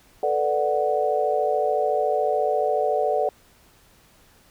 sine chord, B minor seventh, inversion third, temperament equal, 440 / 493.9 / 587.3 / 740 Hz, A4 / B4 / D5 / F#5, 0 / 0 / 0 / 0 cents, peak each -25 / -28 / -24 / -24 dBFS, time 0.23-3.29 s, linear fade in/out 2 ms, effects pink hiss -56 dBFS RMS until 4.5 s

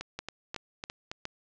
two click trains, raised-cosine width 0.2 ms, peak -18 / -19 dBFS, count 4 / 5, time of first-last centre 0.19-1.254 / 0.01-1.115 s, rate 2.82 / 3.62 Hz, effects low-pass 7000 Hz 12 dB/octave

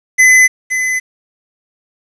square tone with echo, 2023 Hz, B6, 41 cents sharp, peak -5 dBFS, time 0.18-0.48 s, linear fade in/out 20 ms, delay 520 ms, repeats 1, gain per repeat -9 dB, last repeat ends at 1 s, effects resampled to 22050 Hz + 7-bit

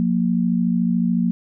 sine tone pair together, 179.32 / 233.1 Hz, F3 / A#3, +46 / 0 cents, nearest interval perfect fourth, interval 454 cents, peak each -19 dBFS, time 0-1.31 s, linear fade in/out 0 ms, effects none

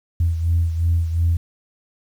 sine beating tone pair, 83.5 / 86.3 Hz, E2 / F2, +23 / -20 cents, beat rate 2.8 Hz, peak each -16 / -23 dBFS, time 0.2-1.37 s, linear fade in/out 5 ms, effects tanh soft clip ceiling -10 dBFS + 8-bit

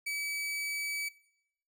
40% pulse tone, 2289 Hz, D7, 45 cents flat, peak -32 dBFS, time 0.06-1.09 s, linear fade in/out 10 ms, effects noise-tail reverb RT60 0.7 s tail -18 dB re dry

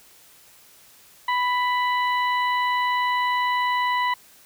harmonic tone, 990 Hz, B5, 4 cents sharp, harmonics 1 / 2 / 3 / 4, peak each -21 / -26 / -34 / -37 dBFS, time 1.28-4.14 s, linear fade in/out 5 ms, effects white hiss -52 dBFS RMS until 4.45 s

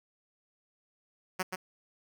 5% pulse tone with echo, 185.5 Hz, F#3, 5 cents sharp, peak -18 dBFS, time 1.39-1.43 s, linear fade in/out 10 ms, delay 130 ms, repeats 1, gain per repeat -5 dB, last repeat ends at 1.56 s, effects none

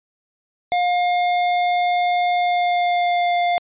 square tone with pitch glide, 711 to 702.4 Hz, F5 to F5, +31 to +10 cents, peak -17 dBFS, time 0.72-3.58 s, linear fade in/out 0 ms, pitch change -21 cents, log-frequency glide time 2.35-3.34 s, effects resampled to 8000 Hz

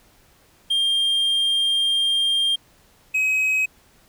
triangle tone pair in turn, 3200 / 2540 Hz, G7 / D#7, +35 / +35 cents, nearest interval major third, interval 400 cents, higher first, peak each -16 dBFS, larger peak neither, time 0.7-2.56 / 3.14-3.66 s, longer first, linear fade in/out 10 ms, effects pink hiss -56 dBFS RMS until 4.08 s

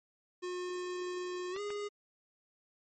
square tone with pitch glide, 360.4 to 411.6 Hz, F#4 to G#4, -45 to -16 cents, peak -37 dBFS, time 0.42-1.89 s, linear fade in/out 20 ms, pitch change +229 cents, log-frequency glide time 1.51-1.6 s
clicks, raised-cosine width 0.3 ms, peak -29 dBFS, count 2, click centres 1.563 / 1.704 s
effects MP3 32 kbps

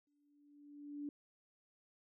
sine tone with exponential growth, 290.3 Hz, D4, 20 cents flat, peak -39 dBFS, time 0.07-1.09 s, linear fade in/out 2 ms, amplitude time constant 220 ms, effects none

